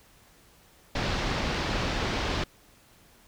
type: low-pass noise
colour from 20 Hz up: pink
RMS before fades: -29 dBFS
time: 0.95-2.44 s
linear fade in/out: 5 ms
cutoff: 5000 Hz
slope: 24 dB/octave
effects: pink hiss -58 dBFS RMS until 3.27 s